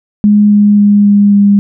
sine tone with pitch steps, 207.7 / 206.3 / 204.8 / 203.4 / 202 Hz, G#3 / G#3 / G#3 / G#3 / G#3, 0 / -11 / -24 / -36 / -48 cents, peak -3 dBFS, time 0.24-1.59 s, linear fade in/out 0 ms, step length 270 ms, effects none

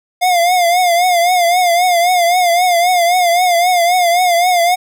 square tone with vibrato, 707 Hz, F5, 21 cents sharp, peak -10 dBFS, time 0.21-4.76 s, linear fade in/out 20 ms, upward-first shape triangle, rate 3.8 Hz, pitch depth 88 cents each way, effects none

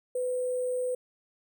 sine tone with sample-and-hold, 501 Hz, B4, 25 cents sharp, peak -27 dBFS, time 0.15-0.95 s, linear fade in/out 5 ms, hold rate 8820 Hz, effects none

